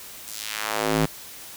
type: tone with high-pass filter sweep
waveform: square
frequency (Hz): 53.6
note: A1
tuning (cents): -45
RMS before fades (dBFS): -26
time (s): 0.27-1.06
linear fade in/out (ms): 10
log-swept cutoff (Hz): 8200 to 140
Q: 0.96
effects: white hiss -41 dBFS RMS until 1.56 s